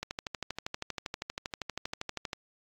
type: click train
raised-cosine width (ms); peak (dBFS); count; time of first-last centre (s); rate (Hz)
0.2; -17; 30; 0.03-2.332; 12.6
effects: AAC 64 kbps